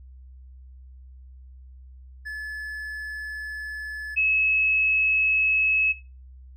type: tone pair in turn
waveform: triangle / sine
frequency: 1722 / 2580 Hz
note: A6 / E7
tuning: -38 / -38 cents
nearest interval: perfect fifth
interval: 700 cents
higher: second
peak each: -28 / -19 dBFS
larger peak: second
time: 2.25-4.16 / 4.16-5.93 s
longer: first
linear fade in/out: 20 ms
effects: noise-tail reverb RT60 0.3 s tail -17 dB re dry + added 64 Hz sine -43 dBFS peak until 6.56 s